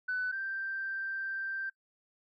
sine tone pair in turn, 1500 / 1569.4 Hz, F#6 / G6, +23 / +2 cents, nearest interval minor second, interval 79 cents, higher second, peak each -29 / -33 dBFS, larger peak first, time 0.08-0.32 / 0.32-1.7 s, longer second, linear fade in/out 10 ms, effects noise-tail reverb RT60 0.1 s tail -22 dB re dry + tanh soft clip ceiling -26 dBFS

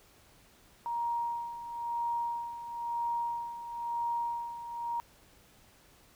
sine tone with tremolo, 941 Hz, A#5, 16 cents sharp, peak -29 dBFS, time 0.86-5 s, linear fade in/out 0 ms, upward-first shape sine, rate 1 Hz, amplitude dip 70%, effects pink hiss -61 dBFS RMS until 6.15 s

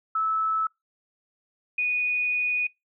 sine tone pair in turn, 1306 / 2472 Hz, E6 / D#7, -17 / -12 cents, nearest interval major seventh, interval 1105 cents, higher second, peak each -22 dBFS, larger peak neither, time 0.15-0.67 / 1.78-2.67 s, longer second, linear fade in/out 5 ms, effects noise-tail reverb RT60 0.2 s tail -26 dB re dry

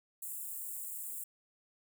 white high-pass noise, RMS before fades -42 dBFS, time 0.22-1.24 s, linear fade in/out 5 ms, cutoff 7300 Hz, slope 96 dB/octave, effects none

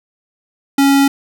square tone, 277.2 Hz, C#4, in tune, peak -9 dBFS, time 0.78-1.08 s, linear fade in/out 5 ms, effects none

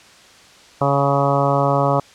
harmonic tone, 140 Hz, C#3, 18 cents sharp, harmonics 1 / 2 / 3 / 4 / 5 / 6 / 7 / 8 / 9, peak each -20 / -25 / -25 / -20 / -22 / -25 / -25 / -24 / -26 dBFS, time 0.81-2 s, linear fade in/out 5 ms, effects white hiss -46 dBFS RMS until 2.14 s + low-pass 6000 Hz 12 dB/octave

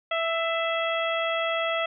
harmonic tone with a mistuned harmonic, 659.3 Hz, E5, in tune, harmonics 1 / 2 / 3 / 4 / 5, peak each -27 / -30 / -32 / -33 / -34 dBFS, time 0.11-1.86 s, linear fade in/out 5 ms, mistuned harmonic 3, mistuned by +23 cents, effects none

